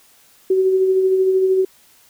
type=tone with tremolo; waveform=sine; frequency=377.8 Hz; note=F#4; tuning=36 cents sharp; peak=-11 dBFS; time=0.5-1.65 s; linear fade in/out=5 ms; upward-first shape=sine; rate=13 Hz; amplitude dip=35%; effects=white hiss -52 dBFS RMS until 2.09 s